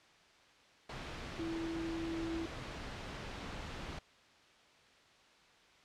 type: tone in noise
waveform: sine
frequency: 329.6 Hz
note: E4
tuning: in tune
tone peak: -37 dBFS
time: 1.39-2.46 s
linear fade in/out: 5 ms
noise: pink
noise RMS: -44 dBFS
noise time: 0.89-3.99 s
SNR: +4 dB
effects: white hiss -63 dBFS RMS until 5.84 s + low-pass 4000 Hz 12 dB/octave